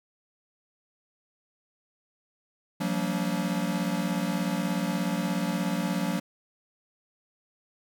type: tone cluster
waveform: square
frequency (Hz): 173.3 / 190 / 229.9 / 287.1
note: F3 / F#3 / A#3 / D4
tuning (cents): -13 / +46 / -24 / -39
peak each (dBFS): -32 / -31 / -34 / -35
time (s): 2.8-6.2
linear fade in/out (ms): 10
effects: none